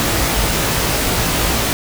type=noise with comb filter; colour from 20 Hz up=pink; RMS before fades=-17 dBFS; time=0-1.73 s; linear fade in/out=0 ms; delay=18 ms; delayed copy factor=+0.55; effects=none